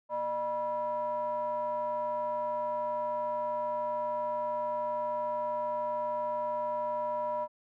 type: ring-modulated tone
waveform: triangle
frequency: 183.5 Hz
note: F#3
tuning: 14 cents flat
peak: -25 dBFS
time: 0.09-7.48 s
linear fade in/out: 50 ms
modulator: 789 Hz
effects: none